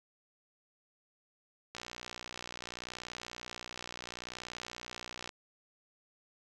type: click train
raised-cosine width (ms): 0.2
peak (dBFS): -24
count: 216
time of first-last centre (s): 1.75-5.292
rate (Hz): 60.7
effects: none